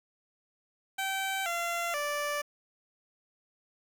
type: tone with pitch steps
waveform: 15% pulse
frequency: 773 / 686 / 585 Hz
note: G5 / F5 / D5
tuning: -24 / -31 / -7 cents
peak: -24 dBFS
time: 0.98-2.42 s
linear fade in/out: 10 ms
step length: 480 ms
effects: 9-bit